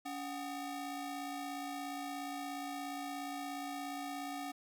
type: ring-modulated tone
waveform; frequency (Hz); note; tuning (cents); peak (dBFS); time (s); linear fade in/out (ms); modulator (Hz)
35% pulse; 507; B4; +45; -35; 0.05-4.52; 10; 225
effects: none